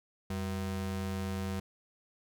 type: ring-modulated tone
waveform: square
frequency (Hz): 142.2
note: C#3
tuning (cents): +45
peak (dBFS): -31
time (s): 0.3-1.6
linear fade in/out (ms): 5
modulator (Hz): 54.4
effects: none